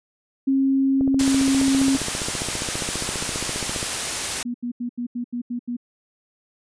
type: tone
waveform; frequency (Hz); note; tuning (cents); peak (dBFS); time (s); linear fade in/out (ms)
sine; 270; C#4; -45; -16; 0.47-1.97; 10
type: click train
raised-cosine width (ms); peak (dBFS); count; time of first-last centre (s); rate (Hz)
2; -15; 43; 1.01-3.829; 14.9
type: noise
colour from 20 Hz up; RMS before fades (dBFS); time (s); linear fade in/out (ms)
white; -25; 1.19-4.43; 5
type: tone bursts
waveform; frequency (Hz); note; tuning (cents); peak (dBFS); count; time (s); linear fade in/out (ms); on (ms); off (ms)
sine; 241.6; B3; -38; -24; 8; 4.45-5.768; 10; 93; 82
effects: resampled to 22050 Hz